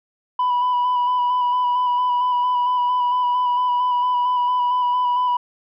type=tone with vibrato; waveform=sine; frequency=987.8 Hz; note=B5; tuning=in tune; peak=-14 dBFS; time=0.39-5.37 s; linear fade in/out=5 ms; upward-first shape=square; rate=4.4 Hz; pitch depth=17 cents each way; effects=tanh soft clip ceiling -15 dBFS